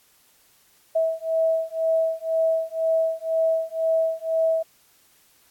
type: beating tone pair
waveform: sine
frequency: 648 / 650 Hz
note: E5 / E5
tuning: -30 / -24 cents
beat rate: 2 Hz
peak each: -23 dBFS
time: 0.95-4.63 s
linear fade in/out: 10 ms
effects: white hiss -59 dBFS RMS until 5.5 s + AAC 64 kbps